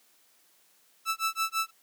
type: tone with tremolo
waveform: sawtooth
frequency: 1318.5 Hz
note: E6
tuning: in tune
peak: -21 dBFS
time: 1.05-1.71 s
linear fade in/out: 50 ms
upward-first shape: sine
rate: 6 Hz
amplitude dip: 100%
effects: white hiss -64 dBFS RMS until 1.82 s + high-pass 200 Hz 12 dB/octave